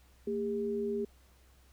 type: tone pair together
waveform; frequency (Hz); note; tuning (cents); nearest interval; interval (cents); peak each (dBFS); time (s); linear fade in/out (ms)
sine; 227.4 / 405.1; A#3 / G#4; -43 / -43; minor seventh; 1000; -36 / -32; 0.27-1.05; 5
effects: added 64 Hz sine -60 dBFS peak until 1.72 s + pink hiss -66 dBFS RMS until 1.72 s